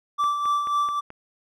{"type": "tone with tremolo", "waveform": "triangle", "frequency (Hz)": 1166, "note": "D6", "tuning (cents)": -13, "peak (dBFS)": -17, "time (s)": [0.18, 1.01], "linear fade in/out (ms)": 20, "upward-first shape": "sine", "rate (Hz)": 3.7, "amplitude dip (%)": 50}
{"type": "click train", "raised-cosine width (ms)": 0.5, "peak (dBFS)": -25, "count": 5, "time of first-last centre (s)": [0.24, 1.104], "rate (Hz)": 4.63}
{"effects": []}